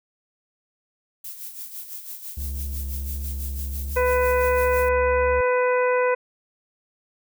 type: noise with tremolo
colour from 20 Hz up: violet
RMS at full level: -34 dBFS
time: 1.24-4.89 s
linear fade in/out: 5 ms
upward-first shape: sine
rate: 6 Hz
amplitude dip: 60%
type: tone with vibrato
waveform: triangle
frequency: 68.9 Hz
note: C#2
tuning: 10 cents flat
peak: -25 dBFS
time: 2.37-5.41 s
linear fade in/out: 5 ms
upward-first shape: sine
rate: 1.4 Hz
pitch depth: 18 cents each way
type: harmonic tone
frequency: 499.1 Hz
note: B4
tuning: 18 cents sharp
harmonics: 1 / 2 / 3 / 4 / 5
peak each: -19 / -25 / -29 / -31 / -33 dBFS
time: 3.96-6.15 s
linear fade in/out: 10 ms
effects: none